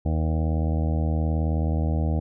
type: harmonic tone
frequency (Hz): 79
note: D#2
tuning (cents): +27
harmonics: 1 / 2 / 3 / 4 / 6 / 7 / 8 / 9 / 10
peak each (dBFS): -22 / -28 / -32 / -34 / -38 / -39 / -40 / -41 / -42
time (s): 0.05-2.2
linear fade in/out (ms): 10
effects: none